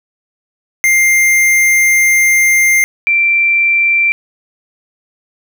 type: tone pair in turn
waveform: square / sine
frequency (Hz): 2100 / 2352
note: C7 / D7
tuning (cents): +6 / +2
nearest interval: major second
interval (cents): 196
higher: second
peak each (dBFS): -8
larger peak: neither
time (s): 0.84-2.84 / 3.07-4.12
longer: first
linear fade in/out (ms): 0
effects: none